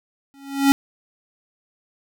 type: tone with exponential growth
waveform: square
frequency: 276.4 Hz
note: C#4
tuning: 5 cents flat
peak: -9 dBFS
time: 0.34-0.72 s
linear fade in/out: 0 ms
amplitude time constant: 81 ms
effects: none